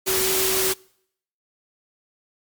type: tone in noise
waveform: sine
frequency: 378.6 Hz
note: F#4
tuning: 40 cents sharp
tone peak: -24 dBFS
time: 0.06-0.74 s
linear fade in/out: 20 ms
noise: white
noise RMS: -22 dBFS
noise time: 0.06-0.74 s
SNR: -5 dB
effects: noise-tail reverb RT60 0.7 s tail -26 dB re dry + MP3 96 kbps